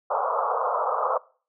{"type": "band-pass noise", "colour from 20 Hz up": "white", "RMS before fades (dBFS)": -25, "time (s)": [0.1, 1.18], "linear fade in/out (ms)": 10, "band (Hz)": [450, 1300], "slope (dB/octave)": 96, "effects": ["noise-tail reverb RT60 0.4 s tail -22 dB re dry"]}